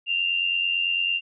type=tone pair together; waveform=sine; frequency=2705 / 2794 Hz; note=E7 / F7; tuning=+44 / 0 cents; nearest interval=minor second; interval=56 cents; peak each=-29 / -22 dBFS; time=0.06-1.21 s; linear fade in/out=50 ms; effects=none